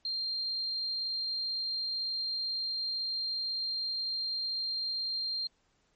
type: tone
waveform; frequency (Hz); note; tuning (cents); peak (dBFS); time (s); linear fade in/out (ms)
sine; 4186; C8; 0; -31; 0.05-5.47; 2
effects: pink hiss -72 dBFS RMS until 5.95 s + MP3 32 kbps